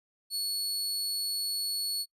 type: tone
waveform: sawtooth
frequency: 4400 Hz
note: C#8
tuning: 14 cents flat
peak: -27 dBFS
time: 0.3-2.06 s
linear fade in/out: 50 ms
effects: noise-tail reverb RT60 0.1 s tail -25 dB re dry + resampled to 32000 Hz

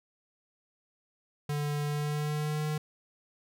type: tone with pitch glide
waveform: square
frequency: 146.83 to 152.27 Hz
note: D3 to D#3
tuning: 0 to -37 cents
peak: -30 dBFS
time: 1.49-2.78 s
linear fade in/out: 5 ms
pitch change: +63 cents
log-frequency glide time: 1.85-2.65 s
effects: none

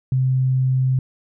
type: tone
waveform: sine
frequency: 130.1 Hz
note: C3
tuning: 9 cents flat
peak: -15 dBFS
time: 0.12-0.99 s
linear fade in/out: 2 ms
effects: none

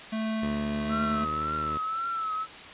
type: tone with tremolo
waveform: square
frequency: 220 Hz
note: A3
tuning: in tune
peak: -28 dBFS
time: 0.12-1.25 s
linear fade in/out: 10 ms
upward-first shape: sine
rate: 1.4 Hz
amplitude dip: 25%
type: tone with pitch glide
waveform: 10% pulse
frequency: 73.42 to 76.54 Hz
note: D2 to D#2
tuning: 0 to -28 cents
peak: -26 dBFS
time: 0.42-1.78 s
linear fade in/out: 10 ms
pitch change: +72 cents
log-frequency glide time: 0.76-0.92 s
type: tone with vibrato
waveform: sine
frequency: 1318.5 Hz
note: E6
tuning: in tune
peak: -28 dBFS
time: 0.89-2.47 s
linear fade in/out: 50 ms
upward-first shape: triangle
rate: 1.9 Hz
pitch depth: 71 cents each way
effects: white hiss -43 dBFS RMS until 2.73 s + resampled to 8000 Hz

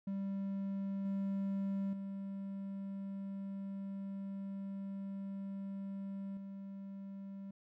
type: tone with level steps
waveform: triangle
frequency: 196 Hz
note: G3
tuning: in tune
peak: -34 / -32 / -38 / -42 dBFS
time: 0.07-7.51 s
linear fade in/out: 5 ms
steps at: 1.05 / 1.93 / 6.37 s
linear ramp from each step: 2 ms
effects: none

